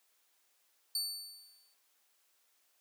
sawtooth tone with exponential decay, 4500 Hz, C#8, 25 cents sharp, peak -28 dBFS, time 0.95-1.74 s, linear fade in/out 2 ms, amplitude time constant 170 ms, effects white hiss -73 dBFS RMS until 2.8 s + high-pass 400 Hz 12 dB/octave

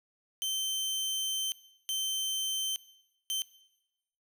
sawtooth tone bursts at uneven times, 3100 Hz, G7, 20 cents flat, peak -27 dBFS, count 3, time 0.42-1.52 / 1.89-2.76 / 3.3-3.42 s, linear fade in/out 0 ms, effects noise-tail reverb RT60 1.0 s tail -20 dB re dry

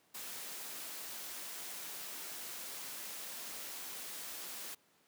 white noise, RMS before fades -45 dBFS, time 0.14-4.75 s, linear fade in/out 10 ms, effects pink hiss -70 dBFS RMS until 5.07 s + high-pass 200 Hz 12 dB/octave

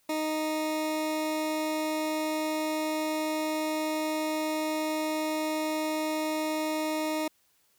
20% pulse tone, 310.6 Hz, D#4, 3 cents flat, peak -23 dBFS, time 0.09-7.28 s, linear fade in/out 5 ms, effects white hiss -68 dBFS RMS until 7.78 s

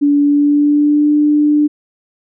sine tone with pitch glide, 288 to 297.1 Hz, D4 to D4, -34 to +20 cents, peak -8 dBFS, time 0.01-1.68 s, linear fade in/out 20 ms, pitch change +54 cents, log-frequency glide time 0.22-1.11 s, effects none

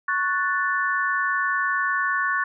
sine chord, F# minor, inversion second, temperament equal, 1108.7 / 1480 / 1760 Hz, C#6 / F#6 / A6, 0 / 0 / 0 cents, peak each -25 dBFS, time 0.08-2.44 s, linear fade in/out 5 ms, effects none

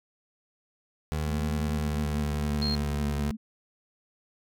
25% pulse tone with pitch glide, 76.8 to 71.66 Hz, D#2 to D2, -22 to -42 cents, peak -24 dBFS, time 1.12-3.31 s, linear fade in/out 0 ms, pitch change -120 cents, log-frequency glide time 1.62-3.13 s
sine tone with vibrato, 220 Hz, A3, in tune, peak -32 dBFS, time 1.26-3.37 s, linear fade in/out 20 ms, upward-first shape triangle, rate 11 Hz, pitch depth 58 cents each way
sine tone, 4228 Hz, C8, 17 cents sharp, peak -29 dBFS, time 2.62-2.75 s, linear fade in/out 0 ms
effects none

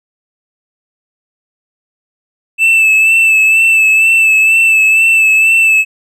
triangle tone with vibrato, 2637 Hz, E7, in tune, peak -4 dBFS, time 2.58-5.85 s, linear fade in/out 50 ms, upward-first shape sine, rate 2.1 Hz, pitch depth 30 cents each way, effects none

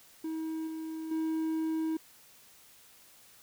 triangle tone with level steps, 319.3 Hz, D#4, 45 cents sharp, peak -31 / -34 / -27 dBFS, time 0.24-1.97 s, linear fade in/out 5 ms, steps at 0.67 / 1.11 s, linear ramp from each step 5 ms, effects white hiss -58 dBFS RMS until 3.42 s

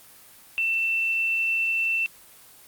sine tone, 2680 Hz, E7, 28 cents sharp, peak -21 dBFS, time 0.58-2.06 s, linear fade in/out 0 ms, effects white hiss -50 dBFS RMS until 2.67 s + Opus 24 kbps

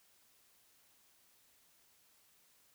silence, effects white hiss -69 dBFS RMS until 2.74 s

